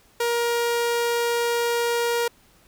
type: tone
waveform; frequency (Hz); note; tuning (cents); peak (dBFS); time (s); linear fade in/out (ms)
sawtooth; 472.1; A#4; +22; -17; 0.2-2.28; 5
effects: pink hiss -57 dBFS RMS until 2.67 s